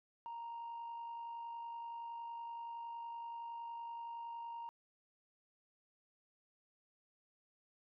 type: tone with amplitude modulation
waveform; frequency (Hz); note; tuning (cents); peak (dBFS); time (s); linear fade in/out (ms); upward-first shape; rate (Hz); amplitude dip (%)
sine; 932.3; A#5; 0; -40; 0.26-4.69; 0; sine; 50.7; 35
effects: tanh soft clip ceiling -41 dBFS